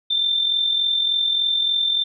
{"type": "tone with amplitude modulation", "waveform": "sine", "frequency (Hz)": 3571, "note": "A7", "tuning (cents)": 25, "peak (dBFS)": -15, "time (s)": [0.1, 2.04], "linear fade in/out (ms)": 10, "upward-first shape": "sine", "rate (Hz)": 43.4, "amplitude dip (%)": 50, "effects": []}